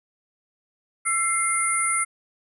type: tone cluster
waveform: sine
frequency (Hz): 1342 / 2103 / 9320 / 9870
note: E6 / C7 / D9 / D#9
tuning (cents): +31 / +8 / -14 / -15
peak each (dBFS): -26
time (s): 1.05-2.05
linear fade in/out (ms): 20
effects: none